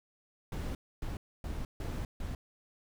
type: noise bursts at uneven times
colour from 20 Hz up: brown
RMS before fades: -37 dBFS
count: 5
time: 0.52-0.75 / 1.02-1.17 / 1.44-1.65 / 1.8-2.05 / 2.2-2.35 s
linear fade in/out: 2 ms
effects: none